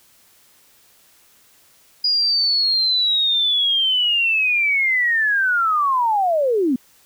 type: linear sweep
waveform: sine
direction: down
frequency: 4911 to 234.4 Hz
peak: -15 dBFS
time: 2.04-6.76 s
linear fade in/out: 5 ms
effects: white hiss -54 dBFS RMS until 7.05 s